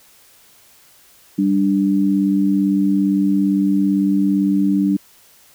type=tone pair together; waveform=sine; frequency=196 / 293.7 Hz; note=G3 / D4; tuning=0 / 0 cents; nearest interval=perfect fifth; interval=700 cents; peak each=-16 dBFS; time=1.38-4.97 s; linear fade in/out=10 ms; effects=white hiss -50 dBFS RMS until 5.54 s

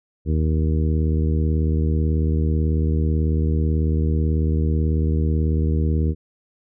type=harmonic tone; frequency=78.2 Hz; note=D#2; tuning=9 cents sharp; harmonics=1 / 2 / 3 / 4 / 5 / 6; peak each=-18 / -24 / -28 / -30 / -32 / -34 dBFS; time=0.25-6.15 s; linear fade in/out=50 ms; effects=none

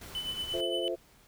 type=noise; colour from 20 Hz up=pink; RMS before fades=-46 dBFS; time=0.01-0.61 s; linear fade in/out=5 ms
type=tone with tremolo; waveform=triangle; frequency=3007 Hz; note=F#7; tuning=27 cents sharp; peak=-29 dBFS; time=0.15-0.88 s; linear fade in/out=0 ms; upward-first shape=triangle; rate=8.7 Hz; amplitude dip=70%
type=chord; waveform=sine; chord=F major seventh; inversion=none; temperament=equal with one note detuned; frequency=350.6 / 440 / 523.3 / 659.3 Hz; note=F4 / A4 / C5 / E5; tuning=+7 / 0 / 0 / 0 cents; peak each=-34 / -38 / -35 / -37 dBFS; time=0.53-0.96 s; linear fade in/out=20 ms
effects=pink hiss -61 dBFS RMS until 1.27 s

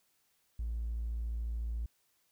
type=tone; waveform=triangle; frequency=57 Hz; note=A#1; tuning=38 cents flat; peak=-30 dBFS; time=0.59-1.86 s; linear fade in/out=5 ms; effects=tanh soft clip ceiling -30 dBFS + white hiss -74 dBFS RMS until 2.31 s

